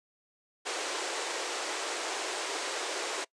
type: band-pass noise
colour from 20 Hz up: pink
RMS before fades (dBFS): -35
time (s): 0.65-3.25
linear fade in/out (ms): 20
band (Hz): 340 to 8800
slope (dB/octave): 48
effects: noise-tail reverb RT60 0.1 s tail -23 dB re dry